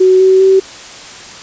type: tone with pitch steps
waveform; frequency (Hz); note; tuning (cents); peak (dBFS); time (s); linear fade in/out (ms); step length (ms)
sine; 373.4 / 378.2 / 383; F#4 / F#4 / G4; +16 / +38 / -40; -4; 0-0.6; 10; 200
effects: white hiss -31 dBFS RMS until 1.42 s + resampled to 16000 Hz